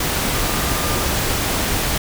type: tone in noise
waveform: sine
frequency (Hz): 1203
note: D6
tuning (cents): +41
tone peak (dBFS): -30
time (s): 0.34-1.06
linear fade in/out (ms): 5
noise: pink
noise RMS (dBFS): -20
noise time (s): 0-1.98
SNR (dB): -13
effects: none